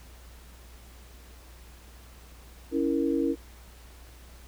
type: chord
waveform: sine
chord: A# diminished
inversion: first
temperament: equal with one note detuned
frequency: 278.9 / 329.6 / 466.2 Hz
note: C#4 / E4 / A#4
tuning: +11 / 0 / 0 cents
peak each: -27 / -27 / -30 dBFS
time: 2.71-3.36 s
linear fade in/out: 50 ms
effects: added 60 Hz sine -48 dBFS peak until 4.47 s + pink hiss -54 dBFS RMS until 4.47 s